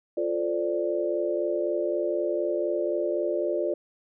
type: chord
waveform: sine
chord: D minor seventh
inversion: first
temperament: equal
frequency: 349.2 / 440 / 523.3 / 587.3 Hz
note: F4 / A4 / C5 / D5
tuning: 0 / 0 / 0 / 0 cents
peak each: -28 / -32 / -33 / -28 dBFS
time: 0.17-3.74 s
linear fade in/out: 5 ms
effects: none